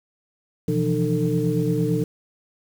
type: tone cluster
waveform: sine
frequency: 125.7 / 163.8 / 172.6 / 303 / 447.5 Hz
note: B2 / E3 / F3 / D#4 / A4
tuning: +31 / -11 / -20 / -46 / +29 cents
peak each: -25 dBFS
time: 0.68-2.04 s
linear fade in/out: 5 ms
effects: tanh soft clip ceiling -8 dBFS + 7-bit